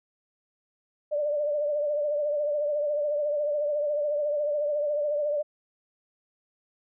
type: tone with vibrato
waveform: sine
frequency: 590 Hz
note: D5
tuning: 8 cents sharp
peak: -24 dBFS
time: 1.11-5.43 s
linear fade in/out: 20 ms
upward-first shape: triangle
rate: 14 Hz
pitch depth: 59 cents each way
effects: none